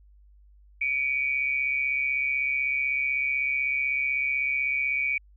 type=tone pair together; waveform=sine; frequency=2282 / 2418 Hz; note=C#7 / D7; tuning=+50 / +50 cents; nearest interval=minor second; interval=100 cents; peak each=-25 / -29 dBFS; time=0.81-5.18 s; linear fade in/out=5 ms; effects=added 50 Hz sine -52 dBFS peak until 5.36 s